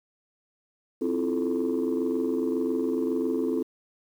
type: chord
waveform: sine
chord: F major seventh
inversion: second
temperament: just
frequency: 261.9 / 327.4 / 349.2 / 436.5 Hz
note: C4 / E4 / F4 / A4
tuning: +2 / -12 / 0 / -14 cents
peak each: -27 / -29 / -30 / -28 dBFS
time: 1.01-3.63 s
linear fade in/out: 10 ms
effects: tanh soft clip ceiling -18 dBFS + 9-bit